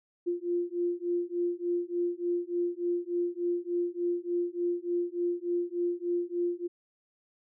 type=beating tone pair; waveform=sine; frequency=347.6 / 351 Hz; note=F4 / F4; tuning=-8 / +9 cents; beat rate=3.4 Hz; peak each=-31 dBFS; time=0.26-6.68 s; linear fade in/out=20 ms; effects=none